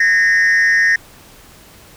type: tone with frequency modulation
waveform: sine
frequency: 1838 Hz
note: A#6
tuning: 25 cents flat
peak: -7 dBFS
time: 0-0.96 s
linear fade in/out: 5 ms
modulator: 174 Hz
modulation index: 0.68
effects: tanh soft clip ceiling -9 dBFS + pink hiss -43 dBFS RMS until 1.96 s